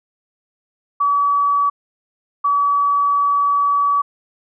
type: tone pair in turn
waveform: sine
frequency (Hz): 1142 / 1142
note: D6 / D6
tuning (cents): -49 / -49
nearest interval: unison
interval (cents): 0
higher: neither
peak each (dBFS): -13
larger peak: neither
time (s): 1-1.7 / 2.44-4.02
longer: second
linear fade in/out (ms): 10
effects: none